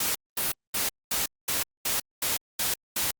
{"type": "noise bursts", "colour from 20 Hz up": "white", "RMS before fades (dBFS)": -27, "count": 9, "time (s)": [0, 3.11], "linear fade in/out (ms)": 5, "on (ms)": 150, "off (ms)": 220, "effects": ["Opus 48 kbps"]}